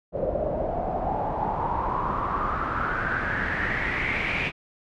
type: noise with low-pass filter sweep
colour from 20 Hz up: pink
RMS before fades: -27 dBFS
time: 0.12-4.52 s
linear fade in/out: 50 ms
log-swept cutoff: 540 to 2500 Hz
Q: 6.6
effects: none

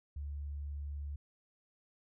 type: tone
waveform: sine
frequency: 72 Hz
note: D2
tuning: 34 cents flat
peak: -38 dBFS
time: 0.16-1.16 s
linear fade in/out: 5 ms
effects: none

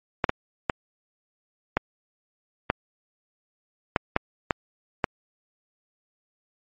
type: clicks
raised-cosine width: 0.5 ms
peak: -5 dBFS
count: 9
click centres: 0.242 / 0.294 / 0.698 / 1.77 / 2.701 / 3.962 / 4.164 / 4.508 / 5.042 s
effects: MP3 32 kbps

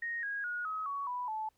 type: tone with pitch steps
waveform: sine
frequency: 1864.7 / 1642.2 / 1446.2 / 1273.6 / 1121.6 / 987.8 / 869.9 Hz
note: A#6 / G#6 / F#6 / D#6 / C#6 / B5 / A5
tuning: 0 / -20 / -40 / +40 / +20 / 0 / -20 cents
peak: -34 dBFS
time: 0.02-1.49 s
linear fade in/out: 5 ms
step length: 210 ms
effects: pink hiss -75 dBFS RMS until 1.57 s

